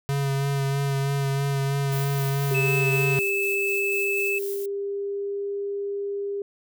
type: tone with vibrato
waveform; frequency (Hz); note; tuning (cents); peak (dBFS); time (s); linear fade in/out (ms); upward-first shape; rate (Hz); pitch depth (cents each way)
square; 138.59; C#3; 0; -23; 0.09-3.19; 0; sine; 3.1; 20
type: noise with tremolo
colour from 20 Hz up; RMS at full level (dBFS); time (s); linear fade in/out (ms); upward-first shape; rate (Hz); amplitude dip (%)
violet; -36; 1.92-4.66; 5; square; 4; 30
type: tone with pitch glide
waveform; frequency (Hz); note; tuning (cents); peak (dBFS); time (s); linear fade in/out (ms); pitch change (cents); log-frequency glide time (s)
sine; 395.7 to 401.7; G4 to G4; +16 to +42; -26; 2.51-6.42; 2; +26; 3.02-5.53
type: tone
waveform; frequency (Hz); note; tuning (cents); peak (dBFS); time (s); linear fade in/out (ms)
triangle; 2616; E7; -14; -22; 2.54-4.39; 10
effects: none